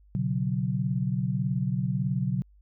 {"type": "chord", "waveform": "sine", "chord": "B suspended second", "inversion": "none", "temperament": "equal with one note detuned", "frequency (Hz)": [123.47, 141.75, 185], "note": ["B2", "C#3", "F#3"], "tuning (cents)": [0, 39, 0], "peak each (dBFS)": -29, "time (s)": [0.15, 2.42], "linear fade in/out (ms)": 0, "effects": ["added 50 Hz sine -54 dBFS peak until 2.61 s"]}